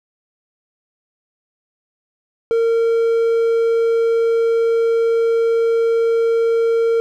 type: tone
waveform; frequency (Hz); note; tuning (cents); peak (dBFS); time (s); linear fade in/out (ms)
triangle; 458.9; A#4; -27; -11; 2.51-7; 0
effects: none